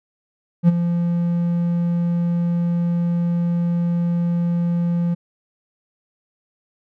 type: tone with ADSR envelope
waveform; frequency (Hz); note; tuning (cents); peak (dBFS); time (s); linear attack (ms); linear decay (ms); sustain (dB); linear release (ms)
triangle; 172.1; F3; -25; -5; 0.63-5.15; 53; 23; -10; 16
effects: none